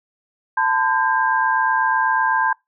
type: tone cluster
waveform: sine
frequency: 889 / 1017 / 1598 Hz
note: A5 / C6 / G6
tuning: +18 / -50 / +33 cents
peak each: -20 dBFS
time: 0.57-2.53 s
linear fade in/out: 5 ms
effects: noise-tail reverb RT60 0.2 s tail -25 dB re dry